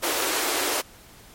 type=high-pass noise; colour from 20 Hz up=pink; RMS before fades=-25 dBFS; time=0.02-0.82 s; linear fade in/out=20 ms; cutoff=300 Hz; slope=48 dB/octave; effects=pink hiss -49 dBFS RMS until 1.34 s + MP3 64 kbps